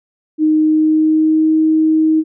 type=tone with pitch glide; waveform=sine; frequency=310 to 315.1 Hz; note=D#4 to D#4; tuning=-6 to +22 cents; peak=-9 dBFS; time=0.38-2.24 s; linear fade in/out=50 ms; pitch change=+28 cents; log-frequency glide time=0.57-1.53 s; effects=none